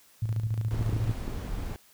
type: tone with tremolo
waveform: sine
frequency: 110 Hz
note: A2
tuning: in tune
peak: -24 dBFS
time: 0.22-1.14 s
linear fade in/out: 5 ms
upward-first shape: square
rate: 14 Hz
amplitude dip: 55%
type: noise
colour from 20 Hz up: brown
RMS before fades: -34 dBFS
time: 0.71-1.76 s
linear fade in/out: 0 ms
type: clicks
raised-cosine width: 3 ms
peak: -21 dBFS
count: 7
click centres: 0.745 / 0.811 / 0.893 / 0.927 / 0.965 / 1.095 / 1.279 s
effects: white hiss -59 dBFS RMS until 1.93 s